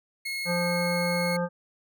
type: tone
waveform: 30% pulse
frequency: 2167 Hz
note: C#7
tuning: 40 cents flat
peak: -27 dBFS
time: 0.25-1.37 s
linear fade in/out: 10 ms
type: harmonic tone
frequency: 174.61 Hz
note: F3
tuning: in tune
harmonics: 1 / 3 / 5 / 7 / 9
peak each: -28 / -28 / -35 / -37 / -38 dBFS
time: 0.45-1.49 s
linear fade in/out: 50 ms
effects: none